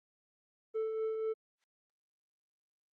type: tone with tremolo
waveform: triangle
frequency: 440.9 Hz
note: A4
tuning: 4 cents sharp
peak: -29 dBFS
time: 0.74-1.34 s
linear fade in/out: 20 ms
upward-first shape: triangle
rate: 4.1 Hz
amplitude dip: 40%
type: noise with exponential growth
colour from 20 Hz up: violet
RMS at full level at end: -49 dBFS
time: 1.53-1.64 s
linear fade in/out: 2 ms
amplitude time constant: 23 ms
effects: low-pass 2000 Hz 12 dB/octave + Opus 32 kbps